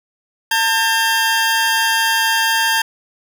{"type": "tone pair together", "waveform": "20% pulse", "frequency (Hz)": [901, 1602.8], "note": ["A5", "G6"], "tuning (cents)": [41, 38], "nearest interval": "minor seventh", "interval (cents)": 997, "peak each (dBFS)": -12, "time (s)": [0.51, 2.82], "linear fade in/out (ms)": 5, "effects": []}